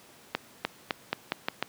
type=accelerating click train; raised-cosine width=0.3 ms; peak=-10 dBFS; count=7; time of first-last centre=0.35-1.626 s; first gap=300 ms; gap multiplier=0.86; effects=pink hiss -54 dBFS RMS until 1.68 s + high-pass 150 Hz 12 dB/octave